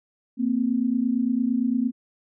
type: tone pair together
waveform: sine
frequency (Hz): 231.2 / 260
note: A#3 / C4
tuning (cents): -14 / -11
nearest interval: major second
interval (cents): 203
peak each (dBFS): -23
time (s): 0.37-1.92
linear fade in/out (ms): 50
effects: none